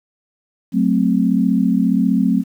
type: chord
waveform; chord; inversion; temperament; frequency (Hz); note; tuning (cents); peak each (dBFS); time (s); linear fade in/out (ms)
sine; F# diminished; none; equal; 185 / 220 / 261.6; F#3 / A3 / C4; 0 / 0 / 0; -17; 0.72-2.44; 50
effects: 8-bit